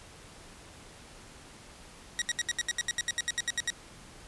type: tone bursts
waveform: 15% pulse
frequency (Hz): 1900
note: A#6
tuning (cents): +33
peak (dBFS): -21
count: 16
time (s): 2.19-3.702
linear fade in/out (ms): 0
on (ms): 27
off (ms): 72
effects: pink hiss -51 dBFS RMS until 4.27 s + resampled to 24000 Hz